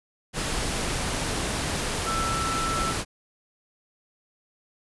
sine tone in noise, 1330 Hz, E6, 15 cents sharp, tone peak -27 dBFS, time 2.04-2.95 s, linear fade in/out 50 ms, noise pink, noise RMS -28 dBFS, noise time 0.33-3.05 s, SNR -2 dB, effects resampled to 24000 Hz

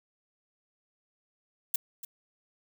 violet noise with echo, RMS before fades -26 dBFS, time 1.74-1.76 s, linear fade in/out 5 ms, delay 290 ms, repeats 1, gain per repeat -14 dB, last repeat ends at 2.05 s, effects none

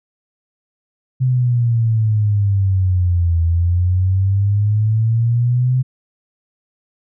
sine exponential two-way sweep, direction down then up, 129.6 to 82.9 to 129.6 Hz, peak -12 dBFS, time 1.2-5.83 s, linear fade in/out 20 ms, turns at 3.42 s, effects none

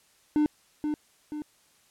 triangle tone with echo, 300.5 Hz, D4, 40 cents sharp, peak -18 dBFS, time 0.36-0.46 s, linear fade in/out 0 ms, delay 480 ms, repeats 2, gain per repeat -6 dB, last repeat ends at 1.42 s, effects white hiss -63 dBFS RMS until 1.9 s + low-pass 11000 Hz 12 dB/octave

